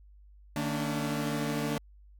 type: tone cluster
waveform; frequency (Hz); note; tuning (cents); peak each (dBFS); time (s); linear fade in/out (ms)
sawtooth; 150.5 / 225.6 / 287.7; D3 / A3 / D4; +43 / +44 / -36; -30; 0.56-1.78; 2
effects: added 50 Hz sine -52 dBFS peak until 2.19 s